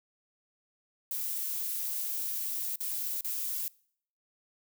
violet noise with dropouts, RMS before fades -34 dBFS, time 1.11-3.68 s, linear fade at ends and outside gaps 1 ms, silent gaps 2.758-2.805 / 3.209-3.245 s, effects noise-tail reverb RT60 0.6 s tail -24 dB re dry

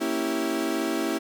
35% pulse chord, A# diminished seventh, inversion none, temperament equal, 233.1 / 277.2 / 329.6 / 392 Hz, A#3 / C#4 / E4 / G4, 0 / 0 / 0 / 0 cents, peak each -31 / -29 / -26 / -31 dBFS, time 0-1.19 s, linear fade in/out 20 ms, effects none

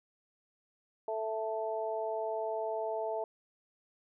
harmonic tone, 220 Hz, A3, in tune, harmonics 2 / 3 / 4, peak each -37 / -35 / -39 dBFS, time 1.08-3.24 s, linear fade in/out 2 ms, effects none

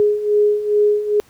sine beating tone pair, 415.3 / 417.7 Hz, G#4 / G#4, 0 / +10 cents, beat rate 2.4 Hz, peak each -19 / -14 dBFS, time 0-1.2 s, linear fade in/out 0 ms, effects pink hiss -52 dBFS RMS until 1.29 s + high-pass 60 Hz 12 dB/octave

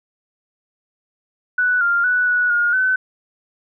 sine tone with pitch steps, 1483 / 1397 / 1481 / 1470 / 1427 / 1516 Hz, F#6 / F6 / F#6 / F#6 / F6 / F#6, +4 / 0 / +1 / -12 / +37 / +42 cents, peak -14 dBFS, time 1.58-2.96 s, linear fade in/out 5 ms, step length 230 ms, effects none

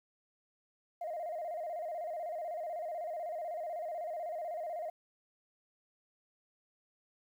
sine tone with vibrato, 659.3 Hz, E5, in tune, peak -35 dBFS, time 1.01-4.9 s, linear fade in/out 5 ms, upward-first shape square, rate 16 Hz, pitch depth 97 cents each way, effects tanh soft clip ceiling -33 dBFS + 11-bit

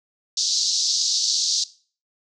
pink band-pass noise, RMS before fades -22 dBFS, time 0.37-1.64 s, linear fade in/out 5 ms, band 4100 to 6400 Hz, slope 48 dB/octave, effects noise-tail reverb RT60 0.4 s tail -18 dB re dry

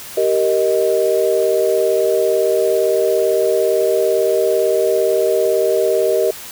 sine chord, Eb major, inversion first, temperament just, 388.9 / 466.7 / 622.3 Hz, G4 / Bb4 / Eb5, -14 / +2 / 0 cents, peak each -17 dBFS, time 0.17-6.31 s, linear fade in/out 5 ms, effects white hiss -33 dBFS RMS until 6.51 s

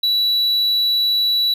triangle tone, 3934 Hz, B7, 7 cents flat, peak -13 dBFS, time 0.03-1.54 s, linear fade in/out 5 ms, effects none

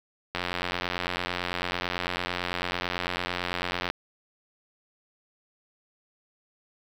click train, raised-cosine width 0.3 ms, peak -12 dBFS, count 317, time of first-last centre 0.35-3.901 s, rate 89 Hz, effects 7-bit

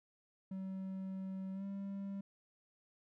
triangle tone with pitch glide, 190.4 to 197.23 Hz, F#3 to G3, +50 to +11 cents, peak -38 dBFS, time 0.51-2.21 s, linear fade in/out 5 ms, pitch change +61 cents, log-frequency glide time 1.53-1.64 s, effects none

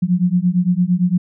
sine beating tone pair, 174.61 / 183.41 Hz, F3 / F#3, 0 / -15 cents, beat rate 8.8 Hz, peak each -16 dBFS, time 0.02-1.18 s, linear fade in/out 10 ms, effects none

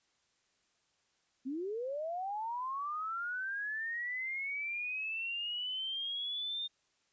sine linear sweep, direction up, 248.2 to 3650 Hz, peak -35 dBFS, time 1.45-6.68 s, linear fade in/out 20 ms, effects white hiss -75 dBFS RMS until 7.12 s + resampled to 16000 Hz

